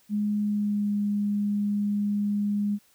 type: tone with pitch glide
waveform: sine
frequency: 208.1 to 205.2 Hz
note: G#3 to G#3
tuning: +4 to -21 cents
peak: -23 dBFS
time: 0.09-2.79 s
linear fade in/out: 50 ms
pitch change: -25 cents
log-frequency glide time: 0.41-0.93 s
effects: white hiss -62 dBFS RMS until 2.94 s